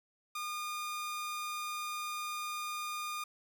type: tone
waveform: sawtooth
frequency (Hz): 1216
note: D#6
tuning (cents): -40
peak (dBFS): -33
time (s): 0.35-3.24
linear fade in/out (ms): 5
effects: none